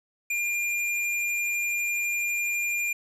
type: tone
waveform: square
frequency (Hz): 2402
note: D7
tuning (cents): +38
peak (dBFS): -26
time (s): 0.3-2.93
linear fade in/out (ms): 5
effects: resampled to 32000 Hz + 9-bit